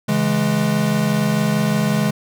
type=chord; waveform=square; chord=C# minor; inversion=none; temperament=equal with one note detuned; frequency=138.59 / 164.81 / 209.8 Hz; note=C#3 / E3 / G#3; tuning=0 / 0 / +18 cents; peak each=-23 / -22 / -19 dBFS; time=0.08-2.11 s; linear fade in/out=10 ms; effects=none